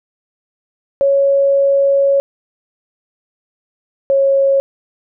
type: tone pair in turn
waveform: sine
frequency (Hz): 554.4 / 547.7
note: C#5 / C#5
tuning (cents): 0 / -21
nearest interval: unison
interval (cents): 21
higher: first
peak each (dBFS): -9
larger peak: neither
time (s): 1.01-2.2 / 4.1-4.6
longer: first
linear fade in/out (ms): 0
effects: none